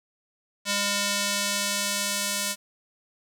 square tone with band-pass filter sweep, 202.2 Hz, G#3, 46 cents flat, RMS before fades -27 dBFS, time 0.65-2.56 s, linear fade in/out 50 ms, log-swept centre 5200 to 8500 Hz, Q 0.72, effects 8-bit

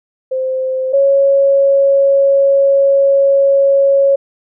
sine tone pair in turn, 521 / 552.2 Hz, C5 / C#5, -7 / -7 cents, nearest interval minor second, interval 100 cents, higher second, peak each -14 / -7 dBFS, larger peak second, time 0.31-0.93 / 0.93-4.16 s, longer second, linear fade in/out 10 ms, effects none

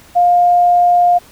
sine tone, 706 Hz, F5, 19 cents sharp, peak -7 dBFS, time 0.15-1.19 s, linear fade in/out 20 ms, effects pink hiss -43 dBFS RMS until 1.31 s

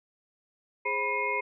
sine tone cluster, 414 / 528 / 982 / 2143 / 2477 Hz, G#4 / C5 / B5 / C7 / D#7, -5 / +16 / -10 / +41 / -8 cents, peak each -35 / -37 / -31 / -30 / -37 dBFS, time 0.85-1.41 s, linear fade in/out 10 ms, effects none

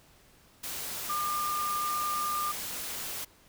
sine tone in noise, 1200 Hz, D6, 37 cents sharp, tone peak -29 dBFS, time 1.09-2.52 s, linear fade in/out 10 ms, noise white, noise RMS -37 dBFS, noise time 0.63-3.25 s, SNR +5 dB, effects pink hiss -60 dBFS RMS until 3.48 s

